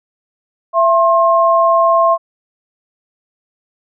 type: tone pair together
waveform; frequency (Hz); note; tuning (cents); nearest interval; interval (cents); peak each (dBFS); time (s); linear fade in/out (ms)
sine; 669 / 1066.9; E5 / C6; +25 / +33; minor sixth; 808; -11; 0.73-2.18; 50
effects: none